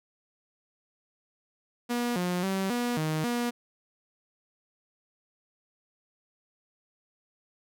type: tone with pitch steps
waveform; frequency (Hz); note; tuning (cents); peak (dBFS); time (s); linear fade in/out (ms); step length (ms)
sawtooth; 240.7 / 178.6 / 192.2 / 241.9 / 156.2 / 240.1; B3 / F3 / G3 / B3 / D#3 / B3; -44 / +39 / -34 / -36 / +7 / -49; -23; 1.89-3.51; 20; 270
effects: none